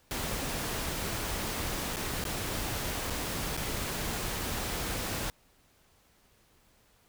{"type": "noise with dropouts", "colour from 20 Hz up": "pink", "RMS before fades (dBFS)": -34, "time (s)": [0.11, 5.3], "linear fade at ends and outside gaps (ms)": 0, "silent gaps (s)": [[1.961, 1.968], [2.24, 2.252], [3.1, 3.105], [3.567, 3.575]], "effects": ["pink hiss -65 dBFS RMS until 7.08 s"]}